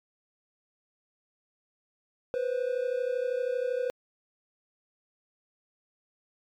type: tone pair together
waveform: triangle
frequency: 490.9 / 523.6 Hz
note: B4 / C5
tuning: -10 / +1 cents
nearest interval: minor second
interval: 111 cents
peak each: -27 / -29 dBFS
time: 2.34-3.9 s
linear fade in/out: 0 ms
effects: MP3 96 kbps